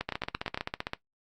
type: two click trains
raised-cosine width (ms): 0.3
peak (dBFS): -15 / -15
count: 6 / 14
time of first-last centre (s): 0.01-0.575 / 0.09-0.934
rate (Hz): 8.85 / 15.4
effects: noise-tail reverb RT60 0.1 s tail -17 dB re dry + Opus 48 kbps